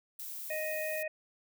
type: noise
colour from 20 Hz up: violet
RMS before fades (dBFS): -42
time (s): 0.19-1.03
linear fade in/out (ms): 5
type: harmonic tone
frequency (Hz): 622.3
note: D#5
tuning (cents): 0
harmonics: 1 / 3 / 4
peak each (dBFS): -35 / -40 / -41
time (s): 0.5-1.08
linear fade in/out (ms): 5
effects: none